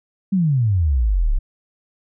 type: exponential sweep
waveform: sine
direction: down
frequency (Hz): 202.1 to 30.87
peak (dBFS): -14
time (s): 0.32-1.39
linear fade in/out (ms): 10
effects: none